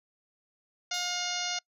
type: harmonic tone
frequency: 713 Hz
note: F5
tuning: 36 cents sharp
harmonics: 1 / 2 / 3 / 4 / 5 / 6 / 7 / 8 / 9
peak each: -39 / -39 / -39 / -39 / -39 / -39 / -39 / -39 / -39 dBFS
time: 0.91-1.59 s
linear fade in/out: 5 ms
type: tone with exponential decay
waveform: sawtooth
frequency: 3700 Hz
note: A#7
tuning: 14 cents flat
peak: -35 dBFS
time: 0.94-1.54 s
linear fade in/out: 0 ms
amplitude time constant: 130 ms
effects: noise-tail reverb RT60 0.1 s tail -26 dB re dry + resampled to 32000 Hz